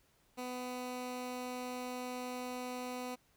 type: tone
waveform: 15% pulse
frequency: 250.1 Hz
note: B3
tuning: 22 cents sharp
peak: -33 dBFS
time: 0.37-3.16 s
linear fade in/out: 20 ms
effects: pink hiss -71 dBFS RMS until 3.36 s